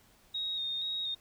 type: tone with vibrato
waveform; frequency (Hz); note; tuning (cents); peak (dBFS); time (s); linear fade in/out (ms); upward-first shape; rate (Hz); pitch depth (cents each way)
sine; 3729; A#7; 0; -32; 0.34-1.15; 10; square; 2.1; 22
effects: pink hiss -63 dBFS RMS until 1.2 s